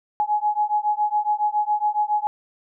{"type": "beating tone pair", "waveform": "sine", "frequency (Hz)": [837, 844.2], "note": ["G#5", "G#5"], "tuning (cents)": [13, 28], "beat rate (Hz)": 7.2, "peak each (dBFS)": -22, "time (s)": [0.2, 2.27], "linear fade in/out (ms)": 0, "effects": []}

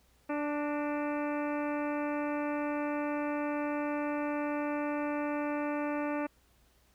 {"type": "harmonic tone with a mistuned harmonic", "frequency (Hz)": 293.7, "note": "D4", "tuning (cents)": 0, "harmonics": [1, 2, 3, 4, 5, 6, 7, 8, 9], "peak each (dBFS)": [-33, -36, -40, -43, -45, -47, -52, -48, -50], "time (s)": [0.29, 6.27], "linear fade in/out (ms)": 10, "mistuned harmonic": 6, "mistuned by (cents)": 38, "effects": ["added 60 Hz sine -67 dBFS peak until 6.94 s", "pink hiss -68 dBFS RMS until 6.94 s"]}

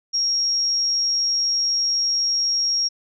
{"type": "tone", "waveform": "sine", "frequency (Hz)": 5588, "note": "F8", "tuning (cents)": 0, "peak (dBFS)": -18, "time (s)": [0.13, 2.89], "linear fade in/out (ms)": 20, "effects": []}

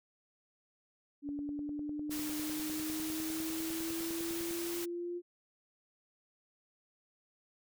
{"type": "exponential sweep", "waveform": "sine", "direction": "up", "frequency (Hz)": [286.3, 351.6], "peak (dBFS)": -36, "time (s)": [1.22, 5.22], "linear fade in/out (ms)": 50}
{"type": "click train", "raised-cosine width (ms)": 2, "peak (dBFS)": -35, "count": 33, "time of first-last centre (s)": [1.29, 4.509], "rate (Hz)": 9.94}
{"type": "noise", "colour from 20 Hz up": "white", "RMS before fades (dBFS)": -42, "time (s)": [2.1, 4.86], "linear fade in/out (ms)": 20}
{"effects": []}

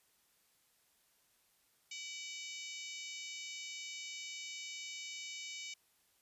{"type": "harmonic tone with a mistuned harmonic", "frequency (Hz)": 743, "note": "F#5", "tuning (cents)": 7, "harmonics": [3, 4, 5, 6, 7, 8, 9, 10], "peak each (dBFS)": [-48, -50, -52, -56, -54, -53, -54, -55], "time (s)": [1.91, 5.74], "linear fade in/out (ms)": 5, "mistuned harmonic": 3, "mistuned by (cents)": 56, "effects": ["white hiss -73 dBFS RMS until 6.21 s", "resampled to 32000 Hz"]}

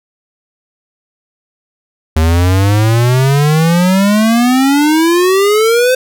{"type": "exponential sweep", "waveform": "square", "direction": "up", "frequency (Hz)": [77.78, 518], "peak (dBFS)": -8, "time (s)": [2.16, 5.95], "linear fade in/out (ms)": 5, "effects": []}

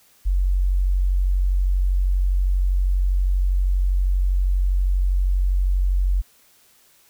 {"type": "tone", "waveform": "sine", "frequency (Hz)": 46.25, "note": "F#1", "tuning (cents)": 0, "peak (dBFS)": -16, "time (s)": [0.25, 6.22], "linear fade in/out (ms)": 20, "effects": ["white hiss -56 dBFS RMS until 7.09 s"]}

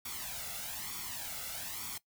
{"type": "noise with flanger", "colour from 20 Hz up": "white", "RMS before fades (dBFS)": -41, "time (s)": [0.05, 1.98], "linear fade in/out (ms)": 5, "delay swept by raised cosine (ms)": [0.88, 1.47], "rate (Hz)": 1.1, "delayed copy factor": 0.7, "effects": ["noise-tail reverb RT60 0.1 s tail -19 dB re dry"]}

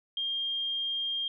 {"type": "tone", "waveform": "sine", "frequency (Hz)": 3211, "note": "G7", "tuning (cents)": 41, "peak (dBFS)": -29, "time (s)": [0.17, 1.28], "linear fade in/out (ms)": 2, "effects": []}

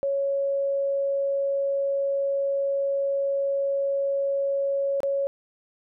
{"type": "tone with dropouts", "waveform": "sine", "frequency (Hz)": 554.4, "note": "C#5", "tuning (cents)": 0, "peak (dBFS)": -22, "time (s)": [0.03, 5.27], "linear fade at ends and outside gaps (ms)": 0, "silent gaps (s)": [5.004, 5.032], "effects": []}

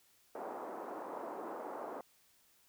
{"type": "band-pass noise", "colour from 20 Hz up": "white", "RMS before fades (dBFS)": -44, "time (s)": [0.35, 2.01], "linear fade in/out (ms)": 2, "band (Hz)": [280, 980], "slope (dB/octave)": 24, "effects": ["white hiss -69 dBFS RMS until 2.68 s"]}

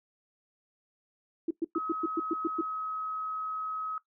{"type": "tone bursts", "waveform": "sine", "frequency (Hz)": 329.6, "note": "E4", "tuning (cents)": 0, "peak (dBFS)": -25, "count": 9, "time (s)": [1.48, 2.612], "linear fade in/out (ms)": 5, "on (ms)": 28, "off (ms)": 110}
{"type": "tone", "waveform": "sine", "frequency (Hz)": 1275, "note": "D#6", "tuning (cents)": 42, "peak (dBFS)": -32, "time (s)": [1.75, 3.98], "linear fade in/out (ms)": 2}
{"effects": ["noise-tail reverb RT60 0.1 s tail -17 dB re dry"]}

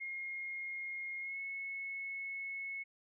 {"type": "tone with pitch glide", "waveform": "sine", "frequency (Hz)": [2142, 2193], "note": ["C7", "C#7"], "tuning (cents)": [40, -19], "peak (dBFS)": -39, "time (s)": [0, 2.84], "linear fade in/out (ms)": 20, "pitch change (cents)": 41, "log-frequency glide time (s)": [1.2, 1.39], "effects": []}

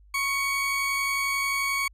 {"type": "tone pair together", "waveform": "40% pulse", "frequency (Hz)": [1096.9, 2245], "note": ["C#6", "C#7"], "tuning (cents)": [-19, 21], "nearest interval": "octave", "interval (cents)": 1240, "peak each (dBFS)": [-29, -25], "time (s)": [0.14, 1.88], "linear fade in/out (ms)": 5, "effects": ["added 50 Hz sine -51 dBFS peak until 1.93 s", "resampled to 32000 Hz"]}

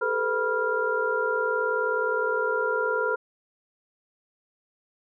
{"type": "tone cluster", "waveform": "sine", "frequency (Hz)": [402.7, 442, 502, 976, 1394], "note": ["G4", "A4", "B4", "B5", "F6"], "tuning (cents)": [47, 8, 28, -21, -4], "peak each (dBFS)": [-35, -28, -29, -31, -27], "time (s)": [0.01, 3.16], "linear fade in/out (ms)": 10, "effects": []}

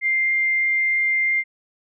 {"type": "tone", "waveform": "sine", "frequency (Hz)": 2101, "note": "C7", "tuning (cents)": 7, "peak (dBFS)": -17, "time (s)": [0.01, 1.44], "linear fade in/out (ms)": 50, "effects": []}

